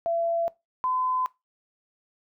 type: tone pair in turn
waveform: sine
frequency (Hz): 674 / 1018.4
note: E5 / C6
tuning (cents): +38 / -47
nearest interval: perfect fifth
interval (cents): 715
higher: second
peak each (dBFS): -23 / -23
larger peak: neither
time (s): 0.06-0.48 / 0.84-1.26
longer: neither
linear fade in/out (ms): 0
effects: noise-tail reverb RT60 0.2 s tail -20 dB re dry